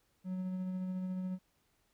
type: tone with tremolo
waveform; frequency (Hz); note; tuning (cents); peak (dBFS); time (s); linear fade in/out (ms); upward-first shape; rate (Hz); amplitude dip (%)
triangle; 185; F#3; 0; -32; 0.24-1.39; 50; sine; 14; 25
effects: pink hiss -75 dBFS RMS until 1.93 s